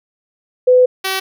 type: tone pair in turn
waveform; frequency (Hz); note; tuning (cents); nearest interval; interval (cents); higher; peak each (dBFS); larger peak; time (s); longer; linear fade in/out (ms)
sine / 5% pulse; 503 / 381.8; B4 / G4; +32 / -46; perfect fourth; 478; first; -6; neither; 0.67-0.86 / 1.04-1.2; first; 10
effects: none